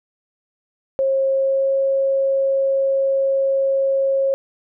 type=tone with pitch glide; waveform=sine; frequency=538 to 542.4 Hz; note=C5 to C#5; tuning=+48 to -38 cents; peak=-15 dBFS; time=0.99-4.34 s; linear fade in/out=0 ms; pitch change=+14 cents; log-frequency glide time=1.32-1.73 s; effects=none